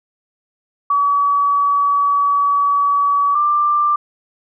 sine tone pair in turn, 1139 / 1184.2 Hz, C#6 / D6, +47 / +14 cents, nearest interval minor second, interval 67 cents, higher second, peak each -12 dBFS, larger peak neither, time 0.9-3.35 / 3.35-3.96 s, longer first, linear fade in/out 5 ms, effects none

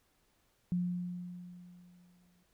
sine tone with exponential decay, 177.7 Hz, F3, 30 cents sharp, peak -28 dBFS, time 0.72-2.43 s, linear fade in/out 0 ms, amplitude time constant 370 ms, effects pink hiss -73 dBFS RMS until 2.53 s

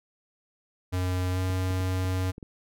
square tone with pitch glide, 91.4 to 92.78 Hz, F#2 to F#2, -21 to +5 cents, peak -26 dBFS, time 0.92-2.32 s, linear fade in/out 20 ms, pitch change +26 cents, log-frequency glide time 1.32-1.39 s
clicks, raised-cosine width 3 ms, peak -27 dBFS, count 6, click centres 1.501 / 1.707 / 1.805 / 2.047 / 2.381 / 2.428 s
effects none

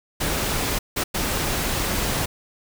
pink noise bursts at uneven times, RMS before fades -24 dBFS, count 3, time 0.2-0.79 / 0.96-1.04 / 1.14-2.26 s, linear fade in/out 10 ms, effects none

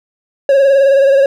triangle tone with vibrato, 548 Hz, C#5, 20 cents flat, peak -4 dBFS, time 0.49-1.26 s, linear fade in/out 2 ms, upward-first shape sine, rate 19 Hz, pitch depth 46 cents each way, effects none

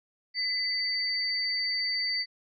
sine tone pair together, 2014 / 4600 Hz, B6 / D8, +33 / -37 cents, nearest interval octave + major second, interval 1430 cents, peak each -32 / -28 dBFS, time 0.34-2.26 s, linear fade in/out 50 ms, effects none

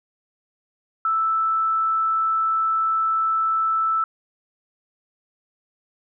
sine tone, 1318.5 Hz, E6, in tune, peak -18 dBFS, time 1.05-4.04 s, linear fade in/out 2 ms, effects none

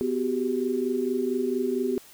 sine tone cluster, 250.4 / 374.1 / 398.5 Hz, B3 / F#4 / G4, +24 / +19 / +28 cents, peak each -28 dBFS, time 0.01-1.98 s, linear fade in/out 0 ms, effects white hiss -51 dBFS RMS until 2.13 s

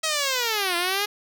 5% pulse linear two-way sweep, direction down then up, 646 to 340 to 418.8 Hz, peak -11 dBFS, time 0.03-1.06 s, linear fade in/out 10 ms, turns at 0.76 s, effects none

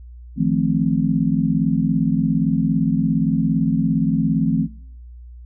sine chord, F dominant seventh, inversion third, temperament just, 157.15 / 174.61 / 218.3 / 261.9 Hz, Eb3 / F3 / A3 / C4, +18 / 0 / -13 / +2 cents, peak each -21 dBFS, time 0.36-4.68 s, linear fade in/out 50 ms, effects noise-tail reverb RT60 0.7 s tail -24 dB re dry + added 60 Hz sine -36 dBFS peak until 5.45 s

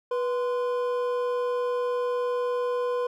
triangle tone pair together, 490 / 1033.2 Hz, B4 / C6, -14 / -22 cents, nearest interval octave + minor second, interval 1292 cents, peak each -23 / -31 dBFS, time 0.11-3.07 s, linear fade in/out 5 ms, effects none

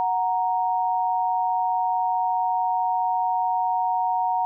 sine tone pair together, 738.3 / 932.3 Hz, F#5 / A#5, -4 / 0 cents, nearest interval major third, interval 404 cents, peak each -23 dBFS, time 0-4.45 s, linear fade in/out 0 ms, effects none

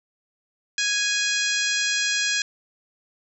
harmonic tone, 829 Hz, G#5, 3 cents flat, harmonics 2 / 3 / 4 / 5 / 6 / 7 / 8 / 9, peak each -26 / -28 / -29 / -30 / -31 / -31 / -32 / -33 dBFS, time 0.78-2.42 s, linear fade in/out 2 ms, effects none

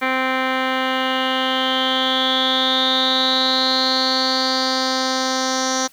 10% pulse tone with low-pass filter sweep, 260.5 Hz, C4, 7 cents flat, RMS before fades -19 dBFS, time 0.01-5.88 s, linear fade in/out 20 ms, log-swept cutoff 2400 to 5700 Hz, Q 9.5, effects white hiss -51 dBFS RMS until 5.92 s

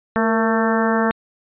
harmonic tone with a mistuned harmonic, 223.2 Hz, A3, 25 cents sharp, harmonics 1 / 2 / 3 / 4 / 5 / 6 / 7 / 8, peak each -19 / -22 / -24 / -25 / -26 / -27 / -27 / -28 dBFS, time 0.16-1.11 s, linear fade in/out 0 ms, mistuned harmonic 2, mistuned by +49 cents, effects resampled to 8000 Hz

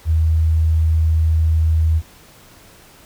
sine tone, 80 Hz, D#2, 49 cents sharp, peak -12 dBFS, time 0.05-2.02 s, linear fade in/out 50 ms, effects pink hiss -46 dBFS RMS until 3.05 s

